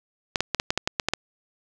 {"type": "clicks", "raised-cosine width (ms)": 0.2, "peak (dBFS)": -5, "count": 10, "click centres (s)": [0.358, 0.406, 0.547, 0.599, 0.705, 0.776, 0.875, 0.998, 1.086, 1.136], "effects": []}